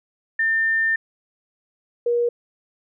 sine tone pair in turn, 1800 / 476.8 Hz, A6 / A#4, +39 / +39 cents, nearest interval octave + major seventh, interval 2300 cents, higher first, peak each -17 dBFS, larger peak neither, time 0.39-0.96 / 2.06-2.29 s, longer first, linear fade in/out 5 ms, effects none

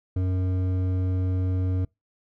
sine tone with hard clipping, 92.5 Hz, F#2, in tune, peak -24 dBFS, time 0.16-1.85 s, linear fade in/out 5 ms, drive 10 dB, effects noise-tail reverb RT60 0.2 s tail -25 dB re dry

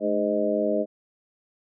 harmonic tone with a mistuned harmonic, 103.4 Hz, G#2, 7 cents flat, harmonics 2 / 3 / 4 / 5 / 6, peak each -29 / -29 / -29 / -28 / -25 dBFS, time 0-0.86 s, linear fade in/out 50 ms, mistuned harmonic 2, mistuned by +61 cents, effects none

